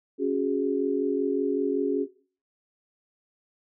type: chord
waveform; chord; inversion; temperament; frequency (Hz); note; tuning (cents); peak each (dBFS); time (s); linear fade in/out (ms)
sine; C# suspended fourth; none; equal; 277.2 / 370 / 415.3; C#4 / F#4 / G#4; 0 / 0 / 0; -27; 0.18-2.07; 50
effects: noise-tail reverb RT60 0.4 s tail -17 dB re dry